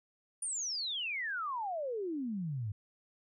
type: exponential sweep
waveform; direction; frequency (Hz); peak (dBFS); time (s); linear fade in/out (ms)
sine; down; 9600 to 98; -34; 0.42-2.72; 5
effects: none